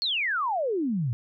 sine exponential sweep, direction down, 4435 to 110 Hz, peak -24 dBFS, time 0.02-1.13 s, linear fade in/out 0 ms, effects none

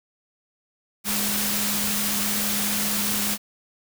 sine tone in noise, 206.5 Hz, G#3, 10 cents flat, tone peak -30 dBFS, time 1.04-3.38 s, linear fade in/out 50 ms, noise white, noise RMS -25 dBFS, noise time 1.04-3.38 s, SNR -8 dB, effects none

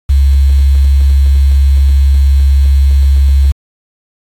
sine tone with quantisation, 68.5 Hz, C#2, 20 cents flat, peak -4 dBFS, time 0.09-3.52 s, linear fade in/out 10 ms, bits 5, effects AAC 64 kbps

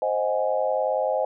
sine chord, Ab dominant seventh, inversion first, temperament equal, 523.3 / 622.3 / 740 / 830.6 Hz, C5 / Eb5 / Gb5 / Ab5, 0 / 0 / 0 / 0 cents, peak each -25 / -25 / -30 / -29 dBFS, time 0.02-1.25 s, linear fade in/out 2 ms, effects none

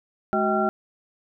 sine tone cluster, 211.5 / 374.2 / 638 / 781 / 1369 Hz, G#3 / F#4 / D#5 / G5 / F6, +32 / +20 / +43 / -7 / -35 cents, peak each -26 dBFS, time 0.33-0.69 s, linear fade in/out 0 ms, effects none

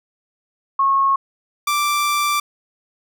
sine / sawtooth tone pair in turn, 1092 / 1174.3 Hz, C#6 / D6, -26 / -1 cents, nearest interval minor second, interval 125 cents, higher second, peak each -13 dBFS, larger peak neither, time 0.79-1.16 / 1.67-2.4 s, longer second, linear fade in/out 5 ms, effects none

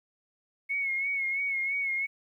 sine tone with vibrato, 2191 Hz, C#7, 21 cents flat, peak -27 dBFS, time 0.69-2.07 s, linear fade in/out 20 ms, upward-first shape sine, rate 3 Hz, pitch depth 47 cents each way, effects 11-bit

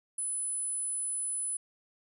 sine tone, 10030 Hz, D#9, 13 cents sharp, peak -31 dBFS, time 0.18-1.57 s, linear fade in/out 5 ms, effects none

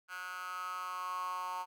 10% pulse tone with high-pass filter sweep, 182.4 Hz, F#3, 24 cents flat, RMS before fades -40 dBFS, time 0.08-1.66 s, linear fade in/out 50 ms, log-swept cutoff 1500 to 960 Hz, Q 8.1, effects none

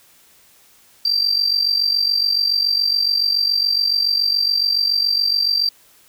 triangle tone with amplitude modulation, 4699 Hz, D8, in tune, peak -9 dBFS, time 1.05-5.69 s, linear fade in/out 5 ms, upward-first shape sine, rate 47.1 Hz, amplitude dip 80%, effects tanh soft clip ceiling -10 dBFS + white hiss -52 dBFS RMS until 6.08 s

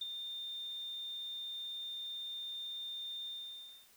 sine tone with ADSR envelope, 3618 Hz, A7, 48 cents sharp, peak -34 dBFS, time 0.01-3.89 s, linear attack 6 ms, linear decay 23 ms, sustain -6 dB, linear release 630 ms, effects white hiss -64 dBFS RMS until 3.96 s

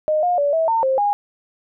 sine tone with pitch steps, 616 / 712 / 574 / 649 / 906 / 529 / 819 Hz, D#5 / F5 / D5 / E5 / A#5 / C5 / G#5, -17 / +33 / -40 / -27 / -50 / +19 / -24 cents, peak -15 dBFS, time 0.08-1.13 s, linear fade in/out 0 ms, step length 150 ms, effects none

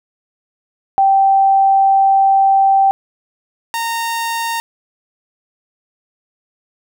sine / sawtooth tone pair in turn, 780 / 921.7 Hz, G5 / A#5, -9 / -20 cents, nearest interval minor third, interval 289 cents, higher second, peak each -8 / -14 dBFS, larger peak first, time 0.98-2.91 / 3.74-4.6 s, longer first, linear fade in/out 0 ms, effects none

